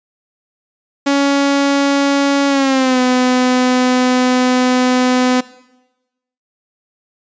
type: tone with pitch glide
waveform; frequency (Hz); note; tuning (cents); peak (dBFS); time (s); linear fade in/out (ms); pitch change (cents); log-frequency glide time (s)
sawtooth; 280.1 to 252.4; C#4 to B3; +18 to +38; -7; 1.06-5.41; 10; -180; 2.48-3
effects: noise-tail reverb RT60 1.0 s tail -19 dB re dry + resampled to 16000 Hz